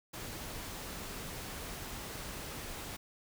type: noise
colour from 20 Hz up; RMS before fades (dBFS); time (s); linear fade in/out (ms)
pink; -43; 0.13-2.97; 10
effects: none